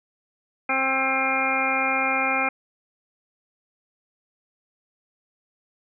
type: harmonic tone with a mistuned harmonic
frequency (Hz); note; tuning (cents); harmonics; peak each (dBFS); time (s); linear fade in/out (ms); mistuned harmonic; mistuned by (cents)
265.1; C4; +23; 1 / 2 / 3 / 4 / 5 / 6 / 8 / 9; -32 / -31 / -27 / -33 / -28 / -32 / -28 / -25; 0.69-2.49; 5; 9; +17
effects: none